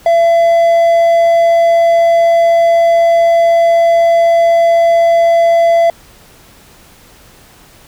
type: tone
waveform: triangle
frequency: 674 Hz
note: E5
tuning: 38 cents sharp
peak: -4 dBFS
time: 0.06-5.9 s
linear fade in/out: 2 ms
effects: pink hiss -42 dBFS RMS until 7.87 s